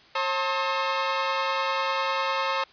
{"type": "tone cluster", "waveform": "sawtooth", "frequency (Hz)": [539, 895, 1068, 1281], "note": ["C#5", "A5", "C6", "E6"], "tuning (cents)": [-49, 29, 35, -50], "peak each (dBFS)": -26, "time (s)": [0.15, 2.64], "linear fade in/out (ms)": 5, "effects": ["white hiss -53 dBFS RMS until 2.72 s", "resampled to 11025 Hz"]}